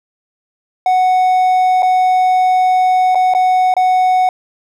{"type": "tone with dropouts", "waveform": "triangle", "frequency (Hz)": 740, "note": "F#5", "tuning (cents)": 0, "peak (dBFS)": -7, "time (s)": [0.86, 4.29], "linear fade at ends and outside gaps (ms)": 2, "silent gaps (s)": [[1.823, 1.829], [3.148, 3.154], [3.338, 3.348], [3.74, 3.766]], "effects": []}